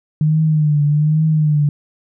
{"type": "tone with vibrato", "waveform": "sine", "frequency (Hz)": 151.9, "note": "D#3", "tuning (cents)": -41, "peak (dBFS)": -11, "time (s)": [0.21, 1.69], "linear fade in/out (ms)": 2, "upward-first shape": "triangle", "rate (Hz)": 1.2, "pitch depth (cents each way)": 75, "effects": []}